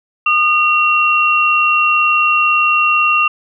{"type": "tone pair together", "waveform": "sine", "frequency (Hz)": [1220, 2739], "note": ["D#6", "F7"], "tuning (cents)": [-34, -34], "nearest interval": "octave + major second", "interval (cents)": 1400, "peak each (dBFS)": [-13, -12], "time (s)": [0.26, 3.28], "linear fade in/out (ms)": 5, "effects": []}